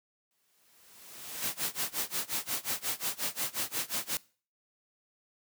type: noise with exponential growth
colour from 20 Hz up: white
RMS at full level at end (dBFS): -38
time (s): 0.31-1.42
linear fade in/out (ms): 1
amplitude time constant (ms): 240
type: noise with tremolo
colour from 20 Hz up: white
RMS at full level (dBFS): -31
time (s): 1.42-4.17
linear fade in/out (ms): 0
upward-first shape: sine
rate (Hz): 5.6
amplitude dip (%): 95
effects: noise-tail reverb RT60 0.4 s tail -22 dB re dry + high-pass 100 Hz 12 dB/octave